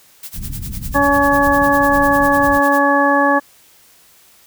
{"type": "noise with tremolo", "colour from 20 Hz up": "blue", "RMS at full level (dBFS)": -29, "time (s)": [0.23, 2.79], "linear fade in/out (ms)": 2, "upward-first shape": "sine", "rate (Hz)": 10, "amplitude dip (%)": 95}
{"type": "low-pass noise", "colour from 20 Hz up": "pink", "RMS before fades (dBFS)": -27, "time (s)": [0.33, 2.61], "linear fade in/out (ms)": 50, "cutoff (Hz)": 210, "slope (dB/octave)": 24}
{"type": "harmonic tone", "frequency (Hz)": 282.4, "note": "C#4", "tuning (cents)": 32, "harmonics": [1, 2, 3, 4, 6], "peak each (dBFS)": [-17, -17, -17, -17, -17], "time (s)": [0.94, 3.4], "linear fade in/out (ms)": 20}
{"effects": ["white hiss -49 dBFS RMS until 4.46 s"]}